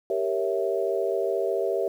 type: chord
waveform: sine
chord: G diminished seventh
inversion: none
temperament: equal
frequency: 392 / 466.2 / 554.4 / 659.3 Hz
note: G4 / Bb4 / Db5 / Fb5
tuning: 0 / 0 / 0 / 0 cents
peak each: -27 / -29 / -30 / -29 dBFS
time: 0.1-1.88 s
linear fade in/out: 2 ms
effects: 9-bit